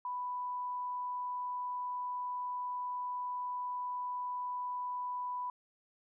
sine tone, 991 Hz, B5, 6 cents sharp, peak -35 dBFS, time 0.05-5.5 s, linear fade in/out 2 ms, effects none

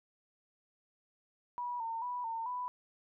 sine tone with pitch steps, 973 / 909 / 983 / 908 / 991 Hz, B5 / A#5 / B5 / A#5 / B5, -26 / -44 / -8 / -46 / +6 cents, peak -35 dBFS, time 1.58-2.68 s, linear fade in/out 0 ms, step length 220 ms, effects none

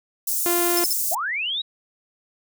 white high-pass noise, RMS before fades -24 dBFS, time 0.27-1.15 s, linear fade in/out 5 ms, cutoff 6400 Hz, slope 24 dB/octave
sawtooth tone, 347.9 Hz, F4, 7 cents flat, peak -17 dBFS, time 0.46-0.84 s, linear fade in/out 0 ms
sawtooth tone bursts, 5280 Hz, E8, 2 cents sharp, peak -19 dBFS, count 3, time 0.77-0.928 s, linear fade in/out 0 ms, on 22 ms, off 46 ms
sine linear sweep, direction up, 587.3 to 3900 Hz, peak -23 dBFS, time 1.11-1.62 s, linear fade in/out 10 ms
effects none

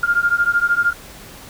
sine beating tone pair, 1400 / 1413 Hz, F6 / F6, +4 / +20 cents, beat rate 13 Hz, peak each -17 dBFS, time 0.03-0.93 s, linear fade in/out 5 ms, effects pink hiss -39 dBFS RMS until 1.49 s

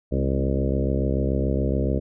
harmonic tone with a mistuned harmonic, 67 Hz, C2, 42 cents sharp, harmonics 1 / 2 / 3 / 4 / 5 / 6 / 7 / 8 / 9, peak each -24 / -27 / -29 / -30 / -31 / -32 / -32 / -33 / -34 dBFS, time 0.11-2 s, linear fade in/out 20 ms, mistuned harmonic 3, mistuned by +42 cents, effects none

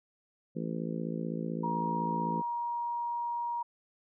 harmonic tone, 55.8 Hz, A1, 25 cents sharp, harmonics 3 / 4 / 5 / 6 / 7 / 8 / 9, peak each -36 / -37 / -42 / -42 / -45 / -45 / -44 dBFS, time 0.55-2.42 s, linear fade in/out 20 ms
sine tone, 948 Hz, A#5, 29 cents sharp, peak -31 dBFS, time 1.63-3.63 s, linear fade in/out 10 ms
effects none

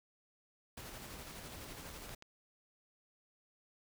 pink noise with tremolo, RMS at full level -48 dBFS, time 0.77-2.15 s, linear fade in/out 5 ms, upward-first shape square, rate 12 Hz, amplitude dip 25%
clicks, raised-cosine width 0.2 ms, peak -36 / -32 / -35 dBFS, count 3, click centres 1.903 / 2.093 / 2.224 s
effects none

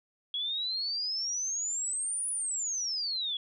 sine exponential two-way sweep, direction up then down, 3322 to 9956 to 3322 Hz, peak -30 dBFS, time 0.34-3.37 s, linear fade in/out 2 ms, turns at 2.3 s, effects none

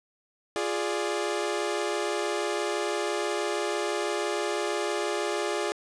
sawtooth chord, D diminished, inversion first, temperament equal, 349.2 / 415.3 / 587.3 Hz, F4 / Ab4 / D5, 0 / 0 / 0 cents, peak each -28 / -26 / -29 dBFS, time 0.56-5.72 s, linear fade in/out 0 ms, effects resampled to 22050 Hz + 10-bit

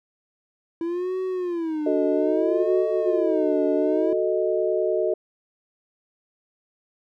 triangle tone with vibrato, 329.6 Hz, E4, in tune, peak -22 dBFS, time 0.81-4.13 s, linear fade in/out 2 ms, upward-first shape sine, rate 0.61 Hz, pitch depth 220 cents each way
sine chord, D# diminished, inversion first, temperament equal, 370 / 440 / 622.3 Hz, F#4 / A4 / D#5, 0 / 0 / 0 cents, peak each -24 / -25 / -24 dBFS, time 1.86-5.14 s, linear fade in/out 5 ms
effects none

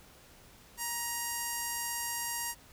5% pulse tone with notch filter, 942 Hz, A#5, 18 cents sharp, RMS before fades -36 dBFS, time 0.77-2.55 s, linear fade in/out 50 ms, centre 3600 Hz, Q 1.1, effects pink hiss -57 dBFS RMS until 2.72 s

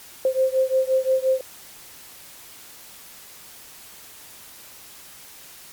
sine beating tone pair, 521 / 526.7 Hz, C5 / C5, -7 / +11 cents, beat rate 5.7 Hz, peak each -20 / -21 dBFS, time 0.25-1.41 s, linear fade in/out 2 ms, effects white hiss -44 dBFS RMS until 5.72 s + MP3 96 kbps

